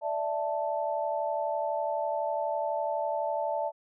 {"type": "chord", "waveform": "sine", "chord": "D suspended second", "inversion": "none", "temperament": "equal", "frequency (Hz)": [587.3, 659.3, 880], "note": ["D5", "E5", "A5"], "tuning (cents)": [0, 0, 0], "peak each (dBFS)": -32, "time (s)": [0.01, 3.72], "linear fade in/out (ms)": 50, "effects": []}